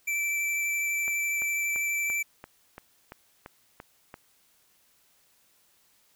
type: tone with vibrato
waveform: square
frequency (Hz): 2330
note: D7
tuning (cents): -14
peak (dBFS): -27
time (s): 0.07-2.23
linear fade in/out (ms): 10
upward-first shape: sine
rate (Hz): 12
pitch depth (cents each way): 10
type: click train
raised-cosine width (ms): 0.5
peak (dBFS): -26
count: 10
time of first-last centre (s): 1.08-4.141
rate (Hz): 2.94
effects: white hiss -65 dBFS RMS until 6.15 s